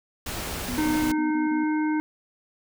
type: noise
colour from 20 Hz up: pink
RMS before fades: -32 dBFS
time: 0.26-1.12 s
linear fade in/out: 5 ms
type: tone bursts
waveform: sine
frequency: 246.9 Hz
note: B3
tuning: in tune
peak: -30 dBFS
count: 6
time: 0.68-1.64 s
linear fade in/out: 5 ms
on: 130 ms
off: 36 ms
type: harmonic tone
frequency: 307.3 Hz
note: D#4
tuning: 21 cents flat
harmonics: 1 / 3 / 5 / 7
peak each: -22 / -32 / -36 / -39 dBFS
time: 0.78-2 s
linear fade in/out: 0 ms
effects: none